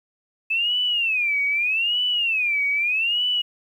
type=tone with vibrato; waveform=sine; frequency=2591 Hz; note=E7; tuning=30 cents flat; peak=-19 dBFS; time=0.5-3.42 s; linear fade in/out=10 ms; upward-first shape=sine; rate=0.81 Hz; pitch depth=240 cents each way; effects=9-bit